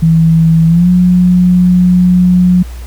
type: tone with pitch glide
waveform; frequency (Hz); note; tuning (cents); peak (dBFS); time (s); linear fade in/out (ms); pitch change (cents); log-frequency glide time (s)
sine; 163.2 to 180.04; E3 to F#3; -17 to -47; -4; 0.02-2.63; 10; +170; 0.67-0.89
effects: added 60 Hz sine -22 dBFS peak until 2.86 s + pink hiss -37 dBFS RMS until 2.86 s